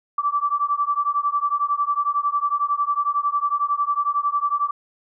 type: beating tone pair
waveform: sine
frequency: 1156 / 1167 Hz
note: D6 / D6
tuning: -28 / -11 cents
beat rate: 11 Hz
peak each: -22 dBFS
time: 0.18-4.71 s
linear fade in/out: 5 ms
effects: none